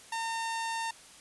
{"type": "tone", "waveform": "sawtooth", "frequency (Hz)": 910, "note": "A#5", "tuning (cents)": -42, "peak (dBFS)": -28, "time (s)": [0.12, 0.91], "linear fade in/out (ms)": 5, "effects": ["white hiss -53 dBFS RMS until 1.2 s", "resampled to 24000 Hz"]}